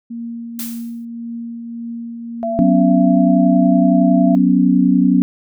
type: tone with tremolo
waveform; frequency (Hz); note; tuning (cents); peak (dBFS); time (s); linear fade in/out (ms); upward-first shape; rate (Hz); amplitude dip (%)
sine; 233.1; A#3; 0; -23; 0.1-2.71; 10; triangle; 1.8; 35
type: noise with exponential decay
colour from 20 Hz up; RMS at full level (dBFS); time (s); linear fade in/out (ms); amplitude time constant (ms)
blue; -24; 0.59-1.05; 2; 98
type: tone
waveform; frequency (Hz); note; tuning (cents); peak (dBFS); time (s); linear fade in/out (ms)
sine; 673; E5; +36; -18; 2.43-4.35; 0
type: chord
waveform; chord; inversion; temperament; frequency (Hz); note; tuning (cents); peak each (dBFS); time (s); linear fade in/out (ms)
sine; F# suspended fourth; none; just; 185 / 246.7 / 277.5; F#3 / B3 / C#4; 0 / -2 / +2; -14; 2.59-5.22; 0
effects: none